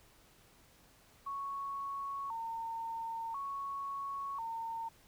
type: tone with vibrato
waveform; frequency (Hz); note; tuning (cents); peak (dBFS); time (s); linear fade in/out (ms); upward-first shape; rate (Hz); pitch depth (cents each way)
sine; 1005; B5; +30; -37; 1.26-4.89; 10; square; 0.48; 170
effects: pink hiss -64 dBFS RMS until 5.07 s